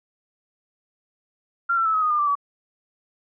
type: tone with pitch steps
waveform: sine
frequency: 1381 / 1344 / 1308 / 1273 / 1238.9 / 1205.7 / 1173.4 / 1142 Hz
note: F6 / E6 / E6 / D#6 / D#6 / D6 / D6 / D6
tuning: -20 / +33 / -14 / +39 / -8 / +45 / -2 / -49 cents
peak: -18 dBFS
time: 1.69-2.354 s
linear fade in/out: 10 ms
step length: 83 ms
effects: none